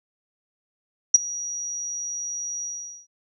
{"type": "tone with ADSR envelope", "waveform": "sine", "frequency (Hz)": 5770, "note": "F#8", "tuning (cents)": -44, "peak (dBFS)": -6, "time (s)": [1.14, 3.07], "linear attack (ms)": 6, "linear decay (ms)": 21, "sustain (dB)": -22, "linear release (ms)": 440, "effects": []}